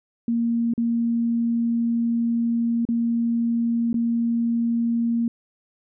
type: tone with dropouts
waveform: sine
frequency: 233.1 Hz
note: A#3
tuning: in tune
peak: -19 dBFS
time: 0.28-5.28 s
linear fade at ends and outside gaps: 2 ms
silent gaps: 0.737-0.778 / 2.852-2.888 / 3.93-3.942 s
effects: none